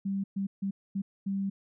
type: tone bursts at uneven times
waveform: sine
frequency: 196 Hz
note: G3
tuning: in tune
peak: -28 dBFS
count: 5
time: 0.05-0.24 / 0.36-0.47 / 0.62-0.71 / 0.95-1.02 / 1.26-1.5 s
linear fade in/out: 10 ms
effects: none